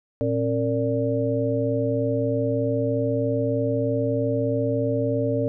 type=tone cluster; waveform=sine; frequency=116.2 / 270.2 / 458.8 / 582 Hz; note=A#2 / C#4 / A#4 / D5; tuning=-5 / -44 / -28 / -16 cents; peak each=-26 dBFS; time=0.21-5.48 s; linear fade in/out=0 ms; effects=none